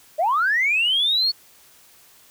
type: linear sweep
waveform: sine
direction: up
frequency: 581 to 4435 Hz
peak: -16 dBFS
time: 0.18-1.32 s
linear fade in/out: 20 ms
effects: tanh soft clip ceiling -12 dBFS + white hiss -52 dBFS RMS until 2.3 s